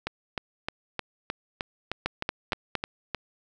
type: two click trains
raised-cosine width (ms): 0.3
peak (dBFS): -13 / -10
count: 11 / 4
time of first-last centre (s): 0.07-3.147 / 2.06-2.753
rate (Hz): 3.25 / 4.33
effects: none